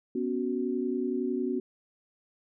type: chord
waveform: sine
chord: B suspended second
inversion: none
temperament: just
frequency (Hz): 246.9 / 277.8 / 370.4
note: B3 / C#4 / F#4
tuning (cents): 0 / +4 / +2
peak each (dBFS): -31 / -33 / -31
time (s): 0.15-1.6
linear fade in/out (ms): 5
effects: none